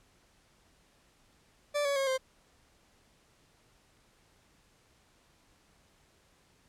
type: tone with pitch steps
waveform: 40% pulse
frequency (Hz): 584 / 563.1 / 543 / 523.6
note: D5 / C#5 / C#5 / C5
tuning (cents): -10 / +27 / -36 / +1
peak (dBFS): -27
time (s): 1.74-2.18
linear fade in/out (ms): 20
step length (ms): 110
effects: pink hiss -66 dBFS RMS until 6.68 s + low-pass 10000 Hz 12 dB/octave